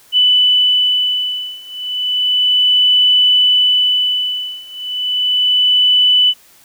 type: beating tone pair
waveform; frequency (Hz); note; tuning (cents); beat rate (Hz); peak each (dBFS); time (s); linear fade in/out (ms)
sine; 2988 / 2988.33; F#7 / F#7; +16 / +17; 0.33; -14 / -13; 0.12-6.34; 50
effects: white hiss -47 dBFS RMS until 6.64 s